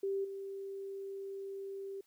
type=tone with level steps; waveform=sine; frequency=392 Hz; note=G4; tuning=in tune; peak=-32 / -40 dBFS; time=0.03-2.01 s; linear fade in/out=5 ms; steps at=0.24 s; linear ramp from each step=10 ms; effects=white hiss -73 dBFS RMS until 2.06 s